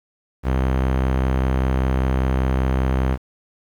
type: tone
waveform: sawtooth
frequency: 65.1 Hz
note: C2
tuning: 8 cents flat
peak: -13 dBFS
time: 0.43-3.18 s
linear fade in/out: 50 ms
effects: low-pass 2000 Hz 12 dB/octave + 8-bit